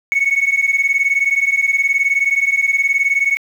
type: beating tone pair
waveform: sine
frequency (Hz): 2204 / 2223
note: C#7 / C#7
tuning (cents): -11 / +4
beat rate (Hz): 19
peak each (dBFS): -14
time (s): 0.12-3.37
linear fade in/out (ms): 0
effects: tanh soft clip ceiling -9 dBFS + 7-bit